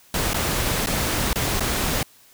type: noise with dropouts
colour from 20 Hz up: pink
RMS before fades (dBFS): -23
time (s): 0.14-2.03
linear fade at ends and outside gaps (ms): 2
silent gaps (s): 0.334-0.343 / 0.861-0.87 / 1.331-1.357 / 1.597-1.605
effects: white hiss -53 dBFS RMS until 2.33 s